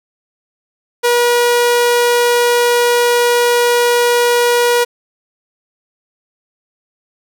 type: tone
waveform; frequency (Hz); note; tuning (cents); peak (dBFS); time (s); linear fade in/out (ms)
sawtooth; 481.2; B4; -45; -6; 1.03-4.85; 20
effects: none